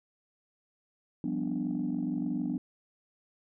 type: chord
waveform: sine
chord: G dominant seventh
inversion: third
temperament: equal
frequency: 174.61 / 196 / 246.9 / 293.7 Hz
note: F3 / G3 / B3 / D4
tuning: 0 / 0 / 0 / 0 cents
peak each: -36 / -36 / -32 / -33 dBFS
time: 1.24-2.58 s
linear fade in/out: 2 ms
effects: tanh soft clip ceiling -23 dBFS